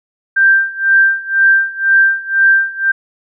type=tone with tremolo; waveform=sine; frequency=1576 Hz; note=G6; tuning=9 cents sharp; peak=-5 dBFS; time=0.36-2.92 s; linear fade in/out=10 ms; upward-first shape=sine; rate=2 Hz; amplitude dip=90%; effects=none